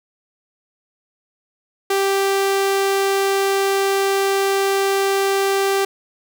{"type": "tone", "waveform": "sawtooth", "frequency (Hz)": 392, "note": "G4", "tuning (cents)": 0, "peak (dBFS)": -12, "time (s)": [1.9, 5.85], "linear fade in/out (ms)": 5, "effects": []}